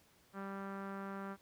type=tone with low-pass filter; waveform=sawtooth; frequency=196 Hz; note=G3; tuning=in tune; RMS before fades=-44 dBFS; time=0.33-1.37 s; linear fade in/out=50 ms; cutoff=1400 Hz; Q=2.9; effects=pink hiss -68 dBFS RMS until 1.41 s + high-pass 60 Hz 12 dB/octave